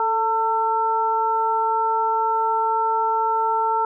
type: tone cluster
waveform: sine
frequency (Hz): 442.1 / 901 / 1340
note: A4 / A5 / E6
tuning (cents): +8 / +41 / +28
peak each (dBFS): -27 / -19 / -25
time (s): 0-3.85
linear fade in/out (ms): 2
effects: none